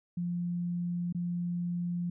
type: tone with dropouts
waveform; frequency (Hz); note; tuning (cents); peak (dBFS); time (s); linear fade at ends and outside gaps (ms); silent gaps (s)
sine; 174.61; F3; 0; -30; 0.17-2.1; 5; 1.126-1.147
effects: none